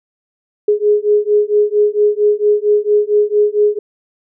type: beating tone pair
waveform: sine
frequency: 415.3 / 419.7 Hz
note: G#4 / G#4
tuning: 0 / +18 cents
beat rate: 4.4 Hz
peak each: -13 dBFS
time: 0.68-3.79 s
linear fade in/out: 5 ms
effects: none